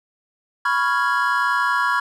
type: chord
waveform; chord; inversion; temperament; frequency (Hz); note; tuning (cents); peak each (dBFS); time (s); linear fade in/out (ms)
triangle; C# dominant seventh; third; equal with one note detuned; 987.8 / 1108.7 / 1392.9 / 1661.2; B5 / C#6 / E#6 / G#6; 0 / 0 / -5 / 0; -21; 0.65-2; 5
effects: none